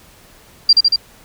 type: tone with echo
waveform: sine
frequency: 4744 Hz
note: D8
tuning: 17 cents sharp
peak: -4 dBFS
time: 0.69-0.73 s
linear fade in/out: 5 ms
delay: 77 ms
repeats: 3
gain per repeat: -2 dB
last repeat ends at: 0.961 s
effects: pink hiss -46 dBFS RMS until 1.24 s